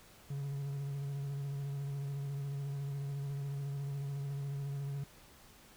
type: tone with vibrato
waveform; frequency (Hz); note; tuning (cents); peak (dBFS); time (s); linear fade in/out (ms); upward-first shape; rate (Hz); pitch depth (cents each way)
triangle; 140; C#3; +18; -34; 0.3-5.04; 5; sine; 14; 28
effects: pink hiss -59 dBFS RMS until 5.76 s